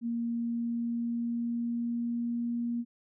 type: tone with pitch glide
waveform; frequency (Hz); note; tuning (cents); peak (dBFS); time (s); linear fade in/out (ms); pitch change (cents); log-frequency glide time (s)
sine; 233.9 to 236.8; A#3 to A#3; +6 to +27; -29; 0.01-2.85; 50; +21; 0.25-2.54
effects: none